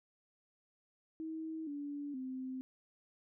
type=tone with pitch steps; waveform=sine; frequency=319.4 / 287.9 / 259.4 Hz; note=D#4 / D4 / C4; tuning=+45 / -34 / -15 cents; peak=-39 dBFS; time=1.2-2.61 s; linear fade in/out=0 ms; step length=470 ms; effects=none